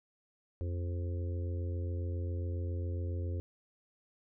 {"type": "harmonic tone", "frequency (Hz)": 87.31, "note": "F2", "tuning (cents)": 0, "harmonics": [1, 3, 4, 5, 6], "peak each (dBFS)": [-33, -48, -47, -49, -50], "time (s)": [0.61, 3.4], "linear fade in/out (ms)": 0, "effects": []}